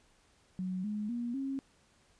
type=tone with pitch steps; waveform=sine; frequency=185 / 210.1 / 238.5 / 270.9 Hz; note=F#3 / G#3 / A#3 / C#4; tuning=0 / +20 / +40 / -40 cents; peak=-33 dBFS; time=0.59-1.59 s; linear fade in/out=0 ms; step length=250 ms; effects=pink hiss -67 dBFS RMS until 2.19 s + resampled to 22050 Hz